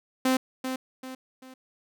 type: tone with echo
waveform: sawtooth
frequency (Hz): 259.4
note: C4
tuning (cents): -15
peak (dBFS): -17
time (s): 0.25-0.37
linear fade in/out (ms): 5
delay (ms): 390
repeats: 3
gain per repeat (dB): -8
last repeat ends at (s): 1.54
effects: none